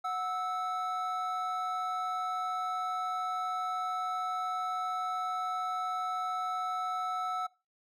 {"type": "tone pair together", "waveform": "triangle", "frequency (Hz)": [735, 1312.1], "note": ["F#5", "E6"], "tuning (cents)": [-12, -8], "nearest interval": "minor seventh", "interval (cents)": 1004, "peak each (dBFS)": [-33, -31], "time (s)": [0.04, 7.47], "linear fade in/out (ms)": 10, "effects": ["noise-tail reverb RT60 0.3 s tail -23 dB re dry"]}